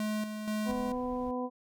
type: tone with tremolo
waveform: square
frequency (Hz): 213.4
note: G#3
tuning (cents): +47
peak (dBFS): -31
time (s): 0-0.92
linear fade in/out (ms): 2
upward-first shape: square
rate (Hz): 2.1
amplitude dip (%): 50
type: harmonic tone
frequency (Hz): 250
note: B3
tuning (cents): +21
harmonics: 1 / 2 / 3 / 4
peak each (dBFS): -34 / -36 / -41 / -40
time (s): 0.65-1.5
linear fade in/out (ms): 50
type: noise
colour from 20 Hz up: brown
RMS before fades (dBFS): -49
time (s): 0.69-1.31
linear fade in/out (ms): 2
effects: none